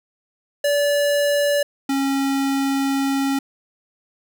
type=tone pair in turn; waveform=square; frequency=577 / 273.6 Hz; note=D5 / C#4; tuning=-31 / -23 cents; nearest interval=octave + minor second; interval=1292 cents; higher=first; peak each=-17 / -19 dBFS; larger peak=first; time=0.64-1.63 / 1.89-3.39 s; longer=second; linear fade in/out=5 ms; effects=none